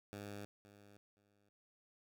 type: tone with echo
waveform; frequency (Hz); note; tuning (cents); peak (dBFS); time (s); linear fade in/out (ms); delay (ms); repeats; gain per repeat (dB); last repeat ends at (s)
10% pulse; 101.9; G#2; -32; -38; 0.13-0.45; 0; 520; 2; -14; 1.49
effects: none